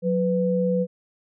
sine tone pair together, 182.4 / 497.8 Hz, F#3 / B4, -24 / +14 cents, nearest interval octave + perfect fourth, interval 1738 cents, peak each -22 dBFS, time 0.02-0.87 s, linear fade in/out 50 ms, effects none

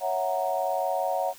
sine chord, F# dominant seventh, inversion second, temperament equal, 554.4 / 659.3 / 740 / 932.3 Hz, C#5 / E5 / F#5 / A#5, 0 / 0 / 0 / 0 cents, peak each -30 / -30 / -28 / -33 dBFS, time 0-1.34 s, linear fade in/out 50 ms, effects white hiss -49 dBFS RMS until 1.38 s

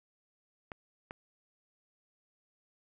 clicks, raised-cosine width 0.5 ms, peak -26 dBFS, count 2, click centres 0.718 / 1.109 s, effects none

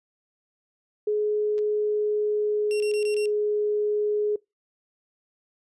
sine tone with pitch glide, 421.4 to 419 Hz, G#4 to G#4, +25 to +15 cents, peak -21 dBFS, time 1.07-4.36 s, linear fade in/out 5 ms, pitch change -10 cents, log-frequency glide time 1.69-3.6 s
clicks, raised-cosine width 0.2 ms, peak -31 / -32 dBFS, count 2, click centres 1.581 / 1.589 s
sawtooth tone bursts, 2739 Hz, F7, 34 cents flat, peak -31 dBFS, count 5, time 2.71-3.257 s, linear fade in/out 0 ms, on 91 ms, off 23 ms
effects noise-tail reverb RT60 0.2 s tail -23 dB re dry + resampled to 24000 Hz

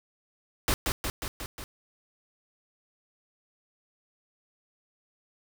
pink noise with echo, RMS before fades -25 dBFS, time 0.68-0.74 s, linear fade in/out 0 ms, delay 180 ms, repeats 5, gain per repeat -3 dB, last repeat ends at 1.64 s, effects none

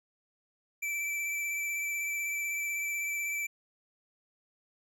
square tone with vibrato, 2326 Hz, D7, 17 cents flat, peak -32 dBFS, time 0.82-3.47 s, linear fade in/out 10 ms, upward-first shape sine, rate 16 Hz, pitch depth 18 cents each way, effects none

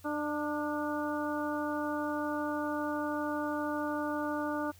harmonic tone with a mistuned harmonic, 297.9 Hz, D4, 25 cents sharp, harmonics 1 / 2 / 3 / 4 / 5, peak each -34 / -37 / -39 / -40 / -41 dBFS, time 0.04-4.72 s, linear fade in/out 20 ms, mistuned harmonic 5, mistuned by -40 cents, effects added 90 Hz sine -56 dBFS peak until 4.79 s + white hiss -61 dBFS RMS until 4.79 s

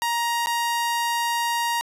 sawtooth tone with dropouts, 940 Hz, A#5, 14 cents sharp, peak -18 dBFS, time 0.02-1.81 s, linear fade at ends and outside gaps 0 ms, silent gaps 0.46-0.47 s, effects resampled to 32000 Hz + 8-bit

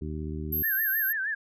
harmonic tone, 77 Hz, D#2, 17 cents flat, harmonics 1 / 2 / 3 / 4 / 5, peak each -34 / -37 / -39 / -40 / -41 dBFS, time 0.01-0.63 s, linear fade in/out 10 ms
sine tone, 12544 Hz, G9, in tune, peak -26 dBFS, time 0.52-1.13 s, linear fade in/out 10 ms
sine tone with vibrato, 1661.2 Hz, G#6, in tune, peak -27 dBFS, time 0.63-1.35 s, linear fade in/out 10 ms, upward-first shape sine, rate 6.4 Hz, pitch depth 140 cents each way
effects none

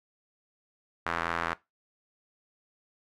sawtooth tone with band-pass filter, 84 Hz, E2, 33 cents sharp, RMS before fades -32 dBFS, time 1.06-1.54 s, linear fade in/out 5 ms, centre 1400 Hz, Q 2, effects noise-tail reverb RT60 0.2 s tail -19 dB re dry

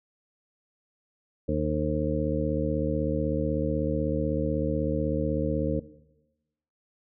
harmonic tone, 76.1 Hz, D#2, 38 cents flat, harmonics 1 / 2 / 3 / 4 / 6 / 7, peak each -31 / -31 / -31 / -31 / -31 / -31 dBFS, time 1.48-5.8 s, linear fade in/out 10 ms, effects noise-tail reverb RT60 1.0 s tail -17 dB re dry

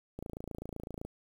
click train, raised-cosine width 2 ms, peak -27 dBFS, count 25, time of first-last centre 0.19-1.05 s, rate 27.9 Hz, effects 9-bit

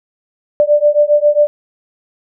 sine beating tone pair, 587.3 / 594.7 Hz, D5 / D5, 0 / +22 cents, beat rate 7.4 Hz, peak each -11 dBFS, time 0.6-1.47 s, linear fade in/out 0 ms, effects none

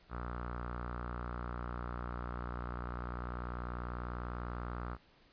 sawtooth tone with low-pass filter, 60.2 Hz, B1, 44 cents flat, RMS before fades -41 dBFS, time 0.09-4.98 s, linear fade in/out 50 ms, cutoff 1300 Hz, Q 5.3, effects pink hiss -65 dBFS RMS until 5.32 s + resampled to 11025 Hz

